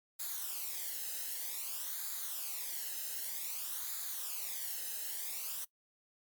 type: noise with flanger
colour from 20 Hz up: blue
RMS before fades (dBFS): -40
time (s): 0.19-5.65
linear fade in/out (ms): 10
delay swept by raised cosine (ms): 0.35 to 0.88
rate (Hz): 0.53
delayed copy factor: -0.65
effects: noise-tail reverb RT60 0.1 s tail -22 dB re dry + Opus 48 kbps